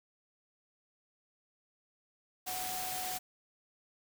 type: tone in noise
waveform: sine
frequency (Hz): 740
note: F#5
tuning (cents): 0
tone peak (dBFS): -40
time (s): 2.46-3.19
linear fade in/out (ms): 20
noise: white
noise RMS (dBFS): -39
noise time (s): 2.46-3.19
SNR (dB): -4
effects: none